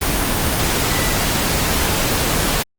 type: tone in noise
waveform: sine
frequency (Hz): 1975.5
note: B6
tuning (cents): 0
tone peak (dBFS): -27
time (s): 0.9-1.13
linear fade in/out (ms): 10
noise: pink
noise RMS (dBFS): -18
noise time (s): 0.01-2.63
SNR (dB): -12
effects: Opus 24 kbps